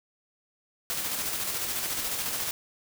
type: noise with tremolo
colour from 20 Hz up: white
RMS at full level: -30 dBFS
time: 0.9-2.51 s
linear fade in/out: 0 ms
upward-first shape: square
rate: 14 Hz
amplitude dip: 30%
effects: none